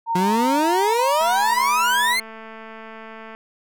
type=tone with pitch glide; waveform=sine; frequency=919 to 979.3 Hz; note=A#5 to B5; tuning=-25 to -15 cents; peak=-19 dBFS; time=0.06-2.17 s; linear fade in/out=50 ms; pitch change=+110 cents; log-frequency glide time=0.46-1.7 s
type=exponential sweep; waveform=30% pulse; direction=up; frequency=174.61 to 2142 Hz; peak=-16 dBFS; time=0.15-2.2 s; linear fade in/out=5 ms
type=click train; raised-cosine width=0.5 ms; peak=-24 dBFS; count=476; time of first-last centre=1.21-3.35 s; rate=222 Hz
effects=none